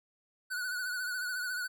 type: tone with vibrato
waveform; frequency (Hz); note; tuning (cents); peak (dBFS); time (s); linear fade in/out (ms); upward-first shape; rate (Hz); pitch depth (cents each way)
square; 1480; F#6; 0; -34; 0.5-1.68; 20; triangle; 14; 63
effects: none